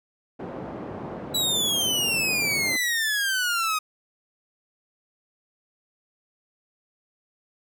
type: band-pass noise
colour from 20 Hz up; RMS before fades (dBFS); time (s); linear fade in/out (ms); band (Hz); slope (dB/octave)
pink; -35; 0.39-2.77; 10; 150 to 790; 12
type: exponential sweep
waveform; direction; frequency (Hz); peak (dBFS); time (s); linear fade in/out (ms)
sawtooth; down; 3951 to 1244.5; -19; 1.34-3.79; 10
effects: none